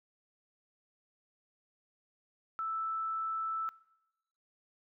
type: tone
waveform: sine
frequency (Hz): 1318.5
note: E6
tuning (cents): 0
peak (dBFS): -33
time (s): 2.59-3.69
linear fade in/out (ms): 0
effects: noise-tail reverb RT60 0.9 s tail -21 dB re dry